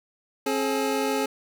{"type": "tone pair together", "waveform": "25% pulse", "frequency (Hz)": [268.4, 426.1], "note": ["C4", "G#4"], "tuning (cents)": [44, 44], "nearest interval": "minor sixth", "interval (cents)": 800, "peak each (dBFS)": [-23, -22], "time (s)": [0.46, 1.26], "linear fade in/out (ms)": 5, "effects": []}